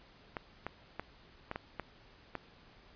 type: clicks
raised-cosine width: 0.5 ms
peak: -22 dBFS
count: 7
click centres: 0.368 / 0.666 / 0.996 / 1.514 / 1.559 / 1.797 / 2.353 s
effects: pink hiss -60 dBFS RMS until 2.95 s + resampled to 11025 Hz